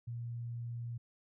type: tone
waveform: sine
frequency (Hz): 118.3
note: A#2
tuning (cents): +26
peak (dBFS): -38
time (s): 0.07-0.98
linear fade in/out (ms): 10
effects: none